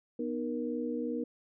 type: tone cluster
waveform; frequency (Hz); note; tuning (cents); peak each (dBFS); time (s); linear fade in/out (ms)
sine; 245.5 / 307.9 / 471.9; B3 / D#4 / A#4; -10 / -18 / +21; -35 / -37 / -36; 0.19-1.24; 5
effects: none